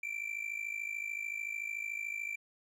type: tone with amplitude modulation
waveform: triangle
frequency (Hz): 2349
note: D7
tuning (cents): 0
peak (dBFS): -31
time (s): 0.03-2.36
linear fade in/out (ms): 5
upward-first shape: sine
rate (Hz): 53.6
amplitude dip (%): 80
effects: none

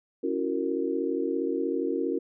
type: chord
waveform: sine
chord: F# dominant seventh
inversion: second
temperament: just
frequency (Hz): 277.5 / 333 / 370 / 462.5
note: C#4 / E4 / F#4 / A#4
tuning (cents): +2 / +18 / 0 / -14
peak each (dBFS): -31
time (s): 0.23-2.19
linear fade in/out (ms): 10
effects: none

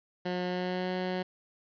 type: tone with pitch glide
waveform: 15% pulse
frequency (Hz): 180.2 to 183.46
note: F#3 to F#3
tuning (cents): -45 to -14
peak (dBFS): -24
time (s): 0.25-1.23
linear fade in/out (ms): 10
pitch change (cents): +31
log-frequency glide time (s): 0.47-0.9
effects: resampled to 11025 Hz + 10-bit

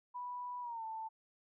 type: tone with pitch glide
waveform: sine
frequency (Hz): 984 to 886.8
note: B5 to A5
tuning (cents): -7 to +13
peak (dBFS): -40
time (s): 0.14-1.09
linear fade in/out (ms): 20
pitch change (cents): -180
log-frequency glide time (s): 0.61-0.84
effects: none

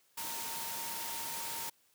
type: tone in noise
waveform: sine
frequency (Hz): 920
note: A#5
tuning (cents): -23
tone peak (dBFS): -45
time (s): 0.17-1.7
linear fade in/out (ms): 10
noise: white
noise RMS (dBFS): -40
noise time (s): 0.17-1.7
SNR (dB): -8
effects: white hiss -70 dBFS RMS until 1.94 s + high-pass 100 Hz 12 dB/octave

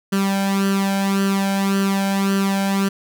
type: tone with flanger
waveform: sawtooth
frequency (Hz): 196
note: G3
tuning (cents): 0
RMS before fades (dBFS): -19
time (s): 0.12-2.89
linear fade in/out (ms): 10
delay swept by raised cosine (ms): 0.66 to 1.3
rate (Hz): 1.8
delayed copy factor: +0.7
effects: none

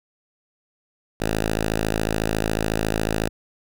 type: tone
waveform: 5% pulse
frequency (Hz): 54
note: A1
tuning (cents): -32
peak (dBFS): -10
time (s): 1.2-3.29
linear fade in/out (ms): 5
effects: none

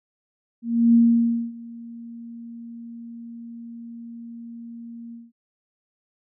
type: tone with ADSR envelope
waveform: sine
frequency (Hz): 233.1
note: A#3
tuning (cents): 0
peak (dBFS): -11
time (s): 0.62-5.32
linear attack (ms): 320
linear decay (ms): 580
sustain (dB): -24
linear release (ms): 190
effects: none

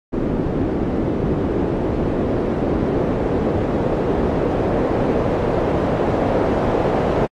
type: noise with low-pass filter sweep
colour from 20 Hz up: white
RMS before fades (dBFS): -19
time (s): 0.12-7.27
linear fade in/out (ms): 20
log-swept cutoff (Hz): 330 to 570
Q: 1.2
effects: AAC 48 kbps

